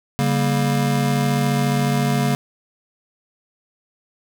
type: chord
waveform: square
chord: G diminished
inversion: second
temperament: just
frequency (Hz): 141.12 / 196 / 235.2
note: Db3 / G3 / Bb3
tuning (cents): +31 / 0 / +16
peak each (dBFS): -20 / -26 / -23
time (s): 0.19-2.35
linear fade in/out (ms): 0
effects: none